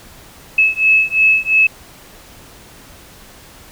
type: beating tone pair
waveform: sine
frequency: 2592 / 2594.9 Hz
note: E7 / E7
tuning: -30 / -28 cents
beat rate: 2.9 Hz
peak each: -13 dBFS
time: 0.58-1.67 s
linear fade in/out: 5 ms
effects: pink hiss -41 dBFS RMS until 3.71 s